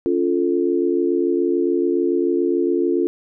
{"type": "chord", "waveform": "sine", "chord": "Db augmented", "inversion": "none", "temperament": "equal with one note detuned", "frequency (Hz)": [282.2, 349.2, 440], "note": ["Db4", "F4", "A4"], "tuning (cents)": [31, 0, 0], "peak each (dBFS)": [-22, -18, -23], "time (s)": [0.06, 3.07], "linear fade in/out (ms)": 0, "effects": []}